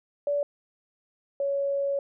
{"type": "tone pair in turn", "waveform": "sine", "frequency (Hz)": [576, 558.6], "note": ["D5", "C#5"], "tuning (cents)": [-34, 13], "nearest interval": "minor second", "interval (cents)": 53, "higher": "first", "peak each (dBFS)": [-23, -24], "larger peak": "first", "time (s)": [[0.27, 0.43], [1.4, 1.99]], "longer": "second", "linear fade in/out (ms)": 2, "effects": []}